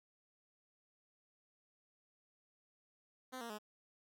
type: tone with pitch steps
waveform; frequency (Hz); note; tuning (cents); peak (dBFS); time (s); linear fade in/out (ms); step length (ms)
10% pulse; 257.1 / 233.1 / 211.3; C4 / A#3 / G#3; -30 / 0 / +30; -36; 3.32-3.587; 20; 89
effects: none